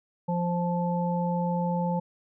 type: harmonic tone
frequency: 174.61 Hz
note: F3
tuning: in tune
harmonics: 1 / 3 / 5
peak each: -26 / -32 / -31 dBFS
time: 0.28-2 s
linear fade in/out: 10 ms
effects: none